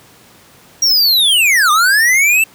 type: linear two-way sweep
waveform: square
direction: down then up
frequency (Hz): 5710 to 1174.7 to 2690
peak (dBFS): -9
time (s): 0.82-2.44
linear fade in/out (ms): 5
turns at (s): 1.71
effects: pink hiss -44 dBFS RMS until 2.54 s + high-pass 100 Hz 12 dB/octave